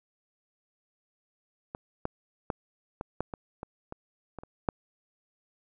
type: clicks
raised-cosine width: 1 ms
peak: -22 / -16 / -15 / -20 / -15 / -22 / -23 / -24 / -25 / -30 / -11 dBFS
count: 11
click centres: 1.749 / 2.054 / 2.502 / 3.011 / 3.206 / 3.338 / 3.631 / 3.924 / 4.387 / 4.435 / 4.688 s
effects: none